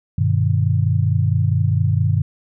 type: chord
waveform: sine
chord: G augmented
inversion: none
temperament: just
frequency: 98 / 122.5 / 153.12 Hz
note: G2 / B2 / D#3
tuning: 0 / -14 / -27 cents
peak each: -17 / -19 / -20 dBFS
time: 0.18-2.22 s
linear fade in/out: 5 ms
effects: none